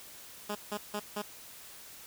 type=tone bursts; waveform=10% pulse; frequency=207.7 Hz; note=G#3; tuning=in tune; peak=-25 dBFS; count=4; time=0.49-1.222 s; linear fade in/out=10 ms; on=63 ms; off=160 ms; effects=white hiss -50 dBFS RMS until 2.06 s